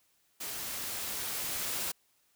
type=noise with level ramp; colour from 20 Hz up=white; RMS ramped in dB=-39 to -34 dBFS; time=0.4-1.92 s; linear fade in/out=10 ms; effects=white hiss -71 dBFS RMS until 2.35 s